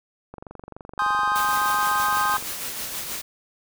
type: click train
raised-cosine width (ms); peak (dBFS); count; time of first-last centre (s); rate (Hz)
1; -24; 50; 0.34-2.425; 23.5
type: chord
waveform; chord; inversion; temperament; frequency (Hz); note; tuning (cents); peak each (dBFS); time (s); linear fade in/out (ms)
triangle; Ab major seventh; none; equal; 830.6 / 1046.5 / 1244.5 / 1568; Ab5 / C6 / Eb6 / G6; 0 / 0 / 0 / 0; -25 / -23 / -22 / -25; 0.99-2.37; 2
type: noise with tremolo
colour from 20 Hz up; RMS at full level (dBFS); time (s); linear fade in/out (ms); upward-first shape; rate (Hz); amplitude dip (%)
white; -30; 1.35-3.22; 10; sine; 6.3; 35
effects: none